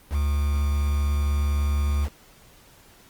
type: tone with quantisation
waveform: triangle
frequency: 72 Hz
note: D2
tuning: 34 cents flat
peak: -18 dBFS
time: 0.1-2.09 s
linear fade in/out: 50 ms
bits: 6
effects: pink hiss -53 dBFS RMS until 3.09 s + Opus 32 kbps